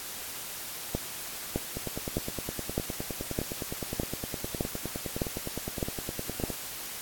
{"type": "two click trains", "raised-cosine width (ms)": 2, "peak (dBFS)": [-20, -14], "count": [47, 10], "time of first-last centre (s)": [[1.77, 6.503], [0.95, 6.438]], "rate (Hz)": [9.72, 1.64], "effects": ["white hiss -39 dBFS RMS until 7.01 s", "AAC 64 kbps"]}